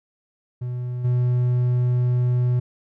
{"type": "tone with level steps", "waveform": "triangle", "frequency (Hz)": 123.6, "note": "B2", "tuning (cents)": 2, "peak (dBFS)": [-23, -15], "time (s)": [0.61, 2.6], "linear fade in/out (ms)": 10, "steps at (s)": 1.04, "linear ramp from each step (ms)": 10, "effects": []}